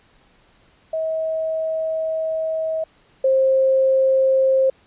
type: tone pair in turn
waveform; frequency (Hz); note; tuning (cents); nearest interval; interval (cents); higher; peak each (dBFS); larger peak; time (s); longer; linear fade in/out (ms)
sine; 640 / 530; D#5 / C5; +49 / +22; minor third; 327; first; -20 / -13; second; 0.93-2.84 / 3.24-4.7; first; 5
effects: pink hiss -56 dBFS RMS until 4.86 s + resampled to 8000 Hz